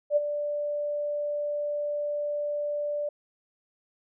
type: tone with ADSR envelope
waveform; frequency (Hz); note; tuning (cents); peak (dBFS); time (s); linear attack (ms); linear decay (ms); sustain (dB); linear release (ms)
sine; 587.3; D5; 0; -17; 0.1-3.09; 64; 25; -10; 5
effects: none